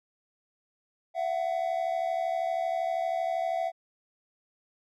triangle tone pair together, 671.3 / 744 Hz, E5 / F#5, +31 / +9 cents, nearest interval major second, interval 178 cents, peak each -27 / -29 dBFS, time 1.14-3.72 s, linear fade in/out 50 ms, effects none

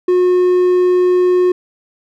triangle tone, 361.8 Hz, F#4, 39 cents flat, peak -7 dBFS, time 0.08-1.52 s, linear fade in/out 5 ms, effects none

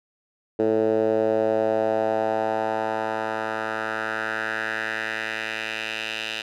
10% pulse tone with band-pass filter sweep, 110 Hz, A2, in tune, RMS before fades -25 dBFS, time 0.59-6.42 s, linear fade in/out 5 ms, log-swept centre 420 to 3000 Hz, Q 2.5, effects none

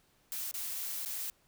blue noise with dropouts, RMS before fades -38 dBFS, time 0.32-1.3 s, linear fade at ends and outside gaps 0 ms, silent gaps 0.512-0.541 / 1.05-1.059 s, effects pink hiss -69 dBFS RMS until 1.47 s

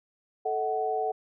sine tone cluster, 438.5 / 635 / 746 Hz, A4 / D#5 / F#5, -6 / +35 / +14 cents, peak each -30 / -36 / -28 dBFS, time 0.45-1.12 s, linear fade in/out 10 ms, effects none

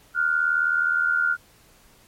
sine tone pair together, 1407.7 / 1487 Hz, F6 / F#6, +13 / +8 cents, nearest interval minor second, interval 95 cents, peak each -20 / -24 dBFS, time 0.14-1.37 s, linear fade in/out 50 ms, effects pink hiss -55 dBFS RMS until 2.07 s + MP3 64 kbps

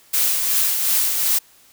blue noise with tremolo, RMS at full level -17 dBFS, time 0.13-1.39 s, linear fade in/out 10 ms, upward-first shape triangle, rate 2.7 Hz, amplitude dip 45%, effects white hiss -52 dBFS RMS until 1.72 s

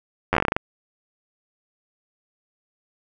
slowing click train, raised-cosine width 0.5 ms, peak -4 dBFS, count 11, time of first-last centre 0.33-0.565 s, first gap 10 ms, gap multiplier 1.18, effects none

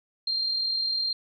sine tone with amplitude modulation, 4186 Hz, C8, in tune, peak -23 dBFS, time 0.27-1.13 s, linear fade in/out 5 ms, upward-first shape sine, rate 39.8 Hz, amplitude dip 35%, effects none

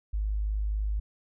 sine tone, 51.91 Hz, G#1, in tune, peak -26 dBFS, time 0.13-1 s, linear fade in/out 10 ms, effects none

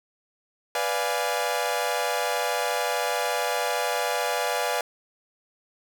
sawtooth chord, B diminished seventh, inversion none, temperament equal, 493.9 / 587.3 / 698.5 / 830.6 Hz, B4 / D5 / F5 / Ab5, 0 / 0 / 0 / 0 cents, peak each -26 dBFS, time 0.75-4.81 s, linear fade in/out 2 ms, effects none

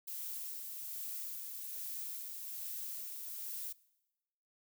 violet noise with tremolo, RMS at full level -42 dBFS, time 0.07-3.73 s, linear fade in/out 10 ms, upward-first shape sine, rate 1.2 Hz, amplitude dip 30%, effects noise-tail reverb RT60 1.0 s tail -22 dB re dry

